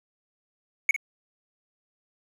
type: tone with echo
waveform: triangle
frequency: 2217 Hz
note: C#7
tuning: in tune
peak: -14 dBFS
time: 0.89-0.91 s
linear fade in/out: 2 ms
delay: 53 ms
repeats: 1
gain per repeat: -11 dB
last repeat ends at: 0.963 s
effects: 9-bit